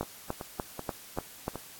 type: two click trains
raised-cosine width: 1 ms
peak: -22 / -16 dBFS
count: 5 / 6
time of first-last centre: 0.03-1.557 / 0.01-1.481 s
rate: 2.62 / 3.4 Hz
effects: white hiss -49 dBFS RMS until 1.79 s + AAC 64 kbps